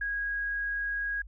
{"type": "tone", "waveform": "sine", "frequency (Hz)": 1646, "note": "G#6", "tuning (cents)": -16, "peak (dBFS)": -29, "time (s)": [0.01, 1.22], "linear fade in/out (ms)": 5, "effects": ["added 50 Hz sine -44 dBFS peak until 1.27 s"]}